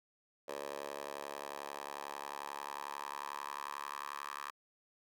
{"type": "tone with high-pass filter sweep", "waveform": "10% pulse", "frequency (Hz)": 71.2, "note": "C#2", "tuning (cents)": 47, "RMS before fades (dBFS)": -44, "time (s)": [0.48, 4.51], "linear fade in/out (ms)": 5, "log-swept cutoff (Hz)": [570, 1200], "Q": 3.4, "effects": []}